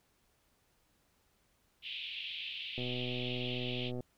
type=band-pass noise; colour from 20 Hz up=pink; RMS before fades=-42 dBFS; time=1.82-3.92 s; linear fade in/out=50 ms; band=2600 to 3500 Hz; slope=48 dB/octave
type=click train; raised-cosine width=2 ms; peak=-28 dBFS; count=153; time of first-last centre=2.78-4.006 s; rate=124 Hz
effects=pink hiss -73 dBFS RMS until 4.17 s